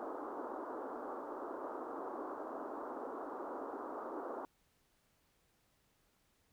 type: band-pass noise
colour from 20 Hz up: pink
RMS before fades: -44 dBFS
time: 0-4.45 s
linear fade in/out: 0 ms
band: 270 to 1300 Hz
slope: 48 dB/octave
effects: pink hiss -75 dBFS RMS until 6.52 s